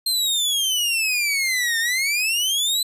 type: exponential two-way sweep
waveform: sawtooth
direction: down then up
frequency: 4200 to 1800 to 4065 Hz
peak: -16 dBFS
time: 0.06-2.83 s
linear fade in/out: 5 ms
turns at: 1.79 s
effects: resampled to 32000 Hz